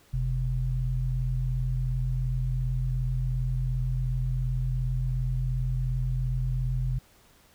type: tone pair together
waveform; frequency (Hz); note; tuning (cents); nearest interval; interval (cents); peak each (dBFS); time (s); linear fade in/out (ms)
sine; 45.25 / 128; F#1 / C3; -38 / -38; octave + tritone; 1800; -28 / -27; 0.13-6.99; 10
effects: pink hiss -59 dBFS RMS until 7.54 s